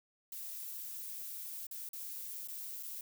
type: noise with dropouts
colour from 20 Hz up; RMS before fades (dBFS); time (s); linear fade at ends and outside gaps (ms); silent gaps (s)
violet; -44; 0.32-3.01; 2; 1.668-1.711 / 1.89-1.932 / 2.475-2.484 / 2.828-2.832
effects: none